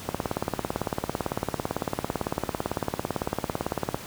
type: click train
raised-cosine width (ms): 1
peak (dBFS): -11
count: 70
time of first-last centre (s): 0.09-3.945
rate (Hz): 17.9
effects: pink hiss -40 dBFS RMS until 4.06 s + high-pass 60 Hz 12 dB/octave